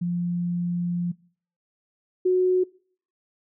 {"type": "tone pair in turn", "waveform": "sine", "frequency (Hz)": [174.61, 367.4], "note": ["F3", "F#4"], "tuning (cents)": [0, -12], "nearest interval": "octave + minor second", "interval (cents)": 1288, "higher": "second", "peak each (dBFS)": [-23, -17], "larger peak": "second", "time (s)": [[0.01, 1.12], [2.25, 2.64]], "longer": "first", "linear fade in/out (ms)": 10, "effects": ["noise-tail reverb RT60 0.5 s tail -23 dB re dry"]}